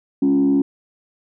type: tone with frequency modulation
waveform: sine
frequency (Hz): 277.2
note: C#4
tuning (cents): 0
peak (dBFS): -12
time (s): 0.22-0.62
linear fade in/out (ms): 5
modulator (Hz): 70.8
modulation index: 0.63
effects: tanh soft clip ceiling -9 dBFS